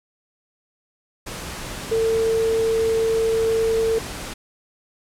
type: tone in noise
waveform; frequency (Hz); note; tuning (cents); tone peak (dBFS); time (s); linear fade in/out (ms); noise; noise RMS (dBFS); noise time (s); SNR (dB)
sine; 450; A4; +39; -17; 1.91-3.99; 10; pink; -32; 1.26-4.34; +12
effects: low-pass 11000 Hz 12 dB/octave